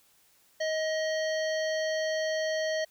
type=harmonic tone with a mistuned harmonic; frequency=630 Hz; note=D#5; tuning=21 cents sharp; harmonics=1 / 3 / 5 / 7 / 9 / 10; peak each=-28 / -35 / -42 / -41 / -46 / -49 dBFS; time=0.6-2.85 s; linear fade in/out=10 ms; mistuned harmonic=10; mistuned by=-33 cents; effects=white hiss -64 dBFS RMS until 2.9 s